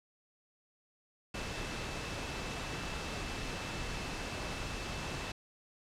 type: tone in noise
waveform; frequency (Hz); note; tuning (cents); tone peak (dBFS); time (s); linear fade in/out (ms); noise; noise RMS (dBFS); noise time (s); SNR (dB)
sine; 2637; E7; 0; -49; 1.34-5.32; 5; pink; -39; 1.34-5.32; -13
effects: low-pass 6000 Hz 12 dB/octave